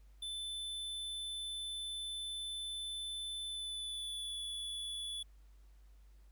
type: tone with pitch glide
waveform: square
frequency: 3520 to 3432 Hz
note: A7 to A7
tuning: 0 to -44 cents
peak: -40 dBFS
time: 0.22-5.23 s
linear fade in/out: 5 ms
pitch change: -44 cents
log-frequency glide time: 3.47-4.39 s
effects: added 50 Hz sine -57 dBFS peak until 6.31 s + pink hiss -75 dBFS RMS until 6.31 s